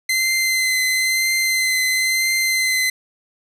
sawtooth tone with vibrato, 2062 Hz, C7, 26 cents flat, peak -13 dBFS, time 0.09-2.9 s, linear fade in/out 5 ms, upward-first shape triangle, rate 1 Hz, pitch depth 19 cents each way, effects resampled to 32000 Hz + 9-bit

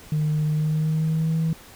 sine tone with pitch glide, 152.5 to 161.57 Hz, D#3 to E3, -34 to -34 cents, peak -18 dBFS, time 0.12-1.53 s, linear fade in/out 2 ms, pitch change +100 cents, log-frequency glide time 0.49-1.37 s, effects tanh soft clip ceiling -17 dBFS + pink hiss -46 dBFS RMS until 1.75 s

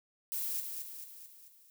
violet noise with echo, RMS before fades -36 dBFS, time 0.32-0.6 s, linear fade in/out 0 ms, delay 220 ms, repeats 5, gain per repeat -5 dB, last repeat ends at 1.7 s, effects none

